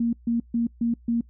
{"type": "tone bursts", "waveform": "sine", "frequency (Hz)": 233.5, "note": "A#3", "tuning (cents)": 3, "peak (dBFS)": -20, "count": 5, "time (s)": [0, 1.21], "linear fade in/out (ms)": 5, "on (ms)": 130, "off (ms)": 140, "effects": ["noise-tail reverb RT60 0.1 s tail -24 dB re dry", "added 60 Hz sine -48 dBFS peak until 1.29 s"]}